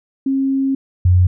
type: tone pair in turn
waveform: sine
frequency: 270 / 90.39 Hz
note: C#4 / F#2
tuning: -45 / -40 cents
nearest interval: octave + perfect fifth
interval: 1895 cents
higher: first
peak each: -14 / -8 dBFS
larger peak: second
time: 0.26-0.75 / 1.05-1.27 s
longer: first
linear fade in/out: 5 ms
effects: none